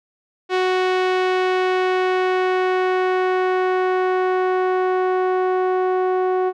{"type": "tone with low-pass filter sweep", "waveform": "sawtooth", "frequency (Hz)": 370, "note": "F#4", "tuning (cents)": 0, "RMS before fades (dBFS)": -19, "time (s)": [0.49, 6.53], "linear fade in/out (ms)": 50, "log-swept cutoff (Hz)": [3400, 930], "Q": 0.92, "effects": []}